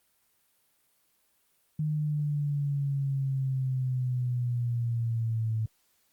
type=exponential sweep; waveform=sine; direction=down; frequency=153.7 to 110 Hz; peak=-26 dBFS; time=1.79-5.66 s; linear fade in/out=5 ms; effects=white hiss -70 dBFS RMS until 6.12 s + Opus 32 kbps